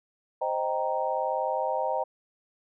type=chord; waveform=sine; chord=C minor seventh; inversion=none; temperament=equal; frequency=523.3 / 622.3 / 784 / 932.3 Hz; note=C5 / Eb5 / G5 / Bb5; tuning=0 / 0 / 0 / 0 cents; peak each=-31 dBFS; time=0.41-2.04 s; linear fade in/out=10 ms; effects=none